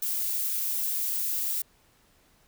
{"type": "noise", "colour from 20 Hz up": "violet", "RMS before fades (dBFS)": -29, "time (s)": [0.02, 1.62], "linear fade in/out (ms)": 5, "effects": ["pink hiss -63 dBFS RMS until 2.47 s"]}